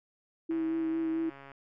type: tone with vibrato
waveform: sine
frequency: 324.7 Hz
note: E4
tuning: 26 cents flat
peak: -28 dBFS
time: 0.49-1.3 s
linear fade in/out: 10 ms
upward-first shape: sine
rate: 4.5 Hz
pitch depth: 17 cents each way
type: click train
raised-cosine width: 0.5 ms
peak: -34 dBFS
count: 140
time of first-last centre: 0.51-1.517 s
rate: 138 Hz
effects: none